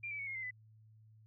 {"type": "tone with pitch steps", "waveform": "sine", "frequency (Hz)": [2382, 2301, 2222, 2147, 2074, 2003], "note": ["D7", "D7", "C#7", "C7", "C7", "B6"], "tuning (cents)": [24, -36, 4, 44, -16, 24], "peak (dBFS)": -39, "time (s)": [0.03, 0.51], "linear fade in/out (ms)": 10, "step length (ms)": 80, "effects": ["added 109 Hz sine -59 dBFS peak until 1.26 s"]}